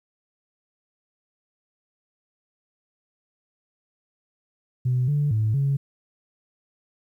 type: tone with pitch steps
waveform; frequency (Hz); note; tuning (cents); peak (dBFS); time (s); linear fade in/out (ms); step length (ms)
sine; 125.8 / 145.9 / 108.7 / 139; B2 / D3 / A2 / C#3; +32 / -11 / -21 / +5; -18; 4.85-5.77; 10; 230
effects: tanh soft clip ceiling -15 dBFS + 10-bit